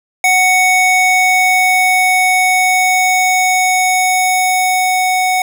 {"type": "tone pair together", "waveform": "square", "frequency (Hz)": [741.7, 2225], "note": ["F#5", "C#7"], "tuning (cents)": [4, 6], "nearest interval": "octave + perfect fifth", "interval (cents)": 1902, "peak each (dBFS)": -13, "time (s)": [0.24, 5.42], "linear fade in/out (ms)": 2, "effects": []}